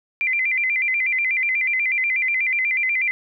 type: tone with vibrato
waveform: sine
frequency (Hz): 2200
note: C#7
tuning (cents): -14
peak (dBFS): -18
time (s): 0.21-3.11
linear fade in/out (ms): 0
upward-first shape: square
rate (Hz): 8.2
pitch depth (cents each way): 130
effects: none